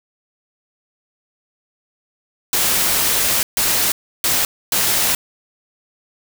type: noise bursts at uneven times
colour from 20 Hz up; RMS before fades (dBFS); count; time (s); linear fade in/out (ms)
white; -17; 4; 2.53-3.43 / 3.57-3.92 / 4.24-4.45 / 4.72-5.15; 2
effects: none